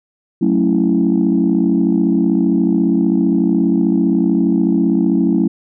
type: chord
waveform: sine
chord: F# minor seventh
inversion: none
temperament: equal with one note detuned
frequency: 185 / 220 / 276.1 / 329.6 Hz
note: F#3 / A3 / C#4 / E4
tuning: 0 / 0 / -7 / 0 cents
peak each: -16 dBFS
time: 0.41-5.48 s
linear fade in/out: 10 ms
effects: tanh soft clip ceiling -4 dBFS